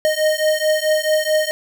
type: beating tone pair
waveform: square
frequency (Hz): 616 / 620.6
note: D#5 / D#5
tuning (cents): -17 / -5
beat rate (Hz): 4.6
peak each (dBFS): -19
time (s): 0.05-1.51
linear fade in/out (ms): 0
effects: none